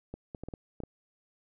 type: clicks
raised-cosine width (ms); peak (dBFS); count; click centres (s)
2; -26; 7; 0.14 / 0.348 / 0.436 / 0.486 / 0.538 / 0.803 / 0.836
effects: none